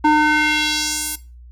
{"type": "tone with band-pass filter sweep", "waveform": "square", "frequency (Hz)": 303.4, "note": "D#4", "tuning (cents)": -44, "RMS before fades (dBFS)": -17, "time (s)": [0.04, 1.16], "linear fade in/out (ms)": 10, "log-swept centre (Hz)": [790, 12000], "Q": 1.5, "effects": ["noise-tail reverb RT60 0.3 s tail -18 dB re dry", "added 60 Hz sine -38 dBFS peak until 1.51 s"]}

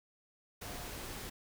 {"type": "tone in noise", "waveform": "sine", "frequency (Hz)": 713, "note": "F5", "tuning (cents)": 36, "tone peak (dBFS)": -53, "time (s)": [0.65, 0.91], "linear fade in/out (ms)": 10, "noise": "pink", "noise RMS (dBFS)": -44, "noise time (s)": [0.61, 1.3], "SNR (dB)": -12, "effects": []}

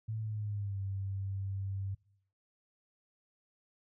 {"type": "tone with pitch glide", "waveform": "sine", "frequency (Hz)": [110, 97.43], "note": ["A2", "G2"], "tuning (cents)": [0, -10], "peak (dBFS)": -34, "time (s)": [0.08, 1.95], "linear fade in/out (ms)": 10, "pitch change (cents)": -210, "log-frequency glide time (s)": [0.2, 0.81], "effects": ["noise-tail reverb RT60 0.7 s tail -24 dB re dry"]}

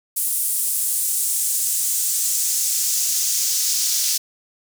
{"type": "noise with high-pass filter sweep", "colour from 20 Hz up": "pink", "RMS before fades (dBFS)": -21, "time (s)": [0.16, 4.18], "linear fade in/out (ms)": 10, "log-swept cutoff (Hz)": [10000, 5400], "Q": 1.7, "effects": []}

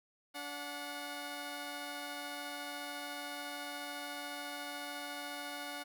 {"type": "tone pair together", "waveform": "10% pulse", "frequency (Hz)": [288.4, 728], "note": ["D4", "F#5"], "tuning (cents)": [-31, -28], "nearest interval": "octave + major third", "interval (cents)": 1603, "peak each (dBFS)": [-36, -35], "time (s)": [0.34, 5.84], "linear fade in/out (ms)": 20, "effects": []}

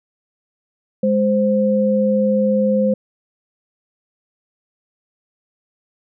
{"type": "tone pair together", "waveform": "sine", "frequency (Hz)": [206.8, 521], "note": ["G#3", "C5"], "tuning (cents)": [-7, -7], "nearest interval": "octave + major third", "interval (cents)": 1600, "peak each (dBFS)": -16, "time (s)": [1.03, 2.94], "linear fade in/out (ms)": 5, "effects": []}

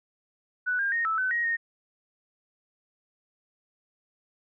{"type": "tone with pitch steps", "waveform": "sine", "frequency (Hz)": [1485, 1605, 1856, 1312, 1515, 1885, 1851], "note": ["F#6", "G6", "A#6", "E6", "F#6", "A#6", "A#6"], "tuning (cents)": [6, 40, -8, -9, 40, 19, -13], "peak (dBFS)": -24, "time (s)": [0.66, 1.57], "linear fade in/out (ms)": 20, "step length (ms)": 130, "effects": []}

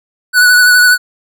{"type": "tone with vibrato", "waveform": "square", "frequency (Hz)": 1480, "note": "F#6", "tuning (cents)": 0, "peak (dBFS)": -5, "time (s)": [0.33, 0.98], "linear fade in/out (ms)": 50, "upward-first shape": "sine", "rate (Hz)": 12, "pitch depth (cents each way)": 23, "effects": []}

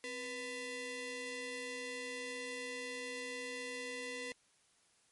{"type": "ring-modulated tone", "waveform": "sawtooth", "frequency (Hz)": 751, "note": "F#5", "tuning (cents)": 26, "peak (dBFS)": -34, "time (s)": [0.04, 4.32], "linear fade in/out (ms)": 0, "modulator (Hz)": 1240, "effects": ["white hiss -71 dBFS RMS until 5.11 s", "MP3 48 kbps"]}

